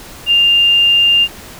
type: tone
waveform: sine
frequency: 2800 Hz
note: F7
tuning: 4 cents sharp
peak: -7 dBFS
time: 0.26-1.28 s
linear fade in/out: 50 ms
effects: pink hiss -34 dBFS RMS until 1.59 s